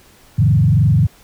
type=tone with frequency modulation; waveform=sine; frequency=127.2 Hz; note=C3; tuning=48 cents flat; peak=-9 dBFS; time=0.38-1.07 s; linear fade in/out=10 ms; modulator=22.9 Hz; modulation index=1.6; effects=pink hiss -48 dBFS RMS until 1.23 s